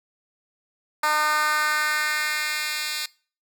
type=tone with high-pass filter sweep; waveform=10% pulse; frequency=303.4 Hz; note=D#4; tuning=44 cents flat; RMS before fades=-24 dBFS; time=1.03-3.06 s; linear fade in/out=5 ms; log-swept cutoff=980 to 3100 Hz; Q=1.8; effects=noise-tail reverb RT60 0.4 s tail -23 dB re dry